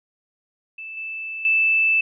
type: tone with level steps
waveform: sine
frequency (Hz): 2637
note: E7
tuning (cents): 0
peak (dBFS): -32 / -28 / -15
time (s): 0.78-2.01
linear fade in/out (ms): 5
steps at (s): 0.97 / 1.45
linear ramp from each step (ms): 2
effects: none